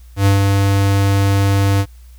square tone with ADSR envelope, 98.9 Hz, G2, 16 cents sharp, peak -9 dBFS, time 0.16-1.86 s, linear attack 100 ms, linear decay 130 ms, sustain -3 dB, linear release 60 ms, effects added 60 Hz sine -37 dBFS peak until 2.18 s + white hiss -54 dBFS RMS until 2.18 s

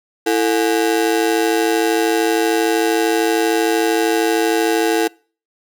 35% pulse ring-modulated tone, 389.1 Hz, G4, 13 cents flat, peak -9 dBFS, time 0.26-5.08 s, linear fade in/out 10 ms, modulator 56.5 Hz, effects noise-tail reverb RT60 0.4 s tail -25 dB re dry

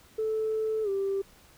sine tone with pitch glide, 437.6 to 392.1 Hz, A4 to G4, -9 to 0 cents, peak -25 dBFS, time 0.18-1.22 s, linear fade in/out 10 ms, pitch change -191 cents, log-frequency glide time 0.83-0.89 s, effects tanh soft clip ceiling -22 dBFS + pink hiss -57 dBFS RMS until 1.57 s

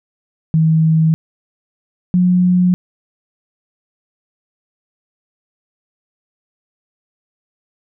sine tone pair in turn, 159.8 / 180.2 Hz, D#3 / F#3, +47 / -45 cents, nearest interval major second, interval 208 cents, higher second, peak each -9 dBFS, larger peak neither, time 0.54-1.14 / 2.14-2.74 s, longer neither, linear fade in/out 0 ms, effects none

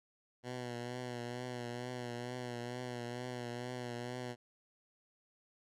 10% pulse tone with vibrato, 122.6 Hz, B2, 12 cents flat, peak -32 dBFS, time 0.43-4.36 s, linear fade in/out 50 ms, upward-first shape triangle, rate 2.2 Hz, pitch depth 49 cents each way, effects low-pass 8000 Hz 12 dB/octave

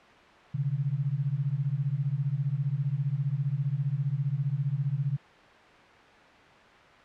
sine beating tone pair, 131.9 / 146.9 Hz, C3 / D3, +14 / +1 cents, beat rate 15 Hz, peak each -29 / -29 dBFS, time 0.54-5.17 s, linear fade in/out 10 ms, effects white hiss -52 dBFS RMS until 7.04 s + low-pass 2000 Hz 12 dB/octave

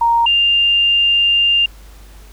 sine tone pair in turn, 932 / 2798 Hz, A#5 / F7, -1 / +3 cents, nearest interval octave + perfect fifth, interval 1904 cents, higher second, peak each -10 dBFS, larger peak neither, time 0.01-0.26 / 0.26-1.66 s, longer second, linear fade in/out 5 ms, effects added 50 Hz sine -37 dBFS peak until 2.32 s + pink hiss -46 dBFS RMS until 2.32 s

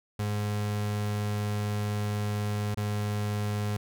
35% pulse tone with dropouts, 104.2 Hz, G#2, 6 cents sharp, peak -26 dBFS, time 0.19-3.77 s, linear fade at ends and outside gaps 5 ms, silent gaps 2.746-2.772 s, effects none

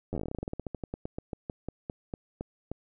slowing click train, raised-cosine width 2 ms, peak -21 dBFS, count 30, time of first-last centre 0.13-2.716 s, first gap 10 ms, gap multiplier 1.13, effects none

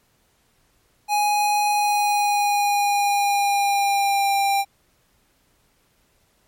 square tone with pitch glide, 830.6 to 794 Hz, G#5 to G5, 0 to +22 cents, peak -18 dBFS, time 1.08-4.65 s, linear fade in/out 50 ms, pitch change -78 cents, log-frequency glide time 1.7-4.35 s, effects pink hiss -63 dBFS RMS until 6.47 s + MP3 64 kbps

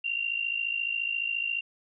sine tone with amplitude modulation, 2767 Hz, F7, 17 cents flat, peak -24 dBFS, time 0.04-1.61 s, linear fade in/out 10 ms, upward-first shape sine, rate 54.4 Hz, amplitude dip 75%, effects none

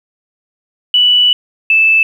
sine tone pair in turn, 2960 / 2632 Hz, F#7 / E7, 0 / -3 cents, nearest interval major second, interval 203 cents, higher first, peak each -6 dBFS, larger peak neither, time 0.94-1.33 / 1.7-2.03 s, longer first, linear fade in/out 2 ms, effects 7-bit

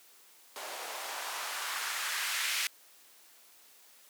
blue noise with band-pass filter sweep, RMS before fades -36 dBFS, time 0.56-2.67 s, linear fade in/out 0 ms, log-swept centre 550 to 2200 Hz, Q 1.4, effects white hiss -59 dBFS RMS until 4.09 s + high-pass 300 Hz 12 dB/octave

